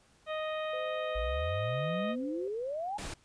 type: harmonic tone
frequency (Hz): 622.3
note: D#5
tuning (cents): 0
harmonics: 1 / 2 / 3 / 4 / 5 / 6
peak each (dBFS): -34 / -40 / -44 / -46 / -48 / -50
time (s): 0.26-2.16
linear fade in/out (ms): 50
type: tone with vibrato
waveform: sine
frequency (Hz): 510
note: C5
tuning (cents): -44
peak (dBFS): -39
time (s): 0.73-2.48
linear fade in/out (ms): 5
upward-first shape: sine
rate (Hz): 1.4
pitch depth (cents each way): 16
type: exponential sweep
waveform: sine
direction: up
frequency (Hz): 51.91 to 857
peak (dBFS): -33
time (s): 1.15-2.98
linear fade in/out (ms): 10
type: noise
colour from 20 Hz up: pink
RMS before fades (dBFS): -40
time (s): 2.98-3.14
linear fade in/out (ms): 5
effects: pink hiss -65 dBFS RMS until 3.24 s + resampled to 22050 Hz